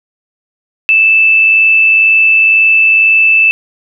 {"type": "tone with amplitude modulation", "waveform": "sine", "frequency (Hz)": 2637, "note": "E7", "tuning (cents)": 0, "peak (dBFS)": -3, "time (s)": [0.89, 3.51], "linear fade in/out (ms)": 0, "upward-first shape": "sine", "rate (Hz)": 102, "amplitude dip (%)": 30, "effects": []}